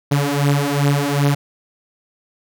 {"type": "beating tone pair", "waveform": "sawtooth", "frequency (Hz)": [141.3, 143.9], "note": ["C#3", "D3"], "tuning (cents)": [34, -35], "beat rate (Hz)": 2.6, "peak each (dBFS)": -14, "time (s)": [0.11, 1.35], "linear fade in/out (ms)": 10, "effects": []}